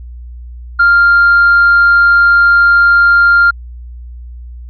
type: tone with hard clipping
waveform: triangle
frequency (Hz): 1396.9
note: F6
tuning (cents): 0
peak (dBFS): -4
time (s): 0.79-3.51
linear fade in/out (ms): 10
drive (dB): 2
effects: added 60 Hz sine -26 dBFS peak until 4.69 s + resampled to 11025 Hz